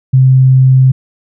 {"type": "tone", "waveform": "sine", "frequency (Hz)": 130.81, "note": "C3", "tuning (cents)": 0, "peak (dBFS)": -3, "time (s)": [0.13, 0.92], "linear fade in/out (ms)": 10, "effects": []}